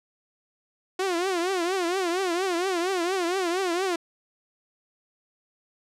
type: tone with vibrato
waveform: sawtooth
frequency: 361.4 Hz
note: F#4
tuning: 41 cents flat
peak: -20 dBFS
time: 0.99-3.96 s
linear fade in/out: 5 ms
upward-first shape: triangle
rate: 4.3 Hz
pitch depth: 160 cents each way
effects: low-pass 9000 Hz 12 dB/octave